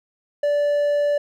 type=tone; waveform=triangle; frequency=582 Hz; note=D5; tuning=16 cents flat; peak=-15 dBFS; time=0.43-1.18 s; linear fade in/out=5 ms; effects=none